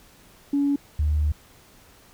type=tone pair in turn; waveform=sine; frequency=283.2 / 75.29 Hz; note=C#4 / D2; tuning=+37 / +44 cents; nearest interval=octave + major seventh; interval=2293 cents; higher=first; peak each=-18 dBFS; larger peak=neither; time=0.53-0.76 / 0.99-1.32 s; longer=second; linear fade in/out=5 ms; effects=tanh soft clip ceiling -14 dBFS + pink hiss -53 dBFS RMS until 2.13 s